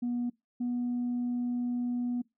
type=tone pair in turn; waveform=sine; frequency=242.1 / 243.9 Hz; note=B3 / B3; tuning=-34 / -21 cents; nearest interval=unison; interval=13 cents; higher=second; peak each=-27 dBFS; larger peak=neither; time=0.02-0.3 / 0.6-2.22 s; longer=second; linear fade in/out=10 ms; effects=noise-tail reverb RT60 0.2 s tail -23 dB re dry + tanh soft clip ceiling -26 dBFS